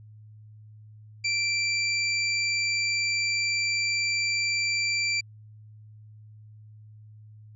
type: tone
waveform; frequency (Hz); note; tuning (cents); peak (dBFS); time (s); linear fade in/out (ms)
25% pulse; 2349; D7; 0; -20; 1.24-5.21; 10
effects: added 107 Hz sine -46 dBFS peak until 7.55 s + resampled to 22050 Hz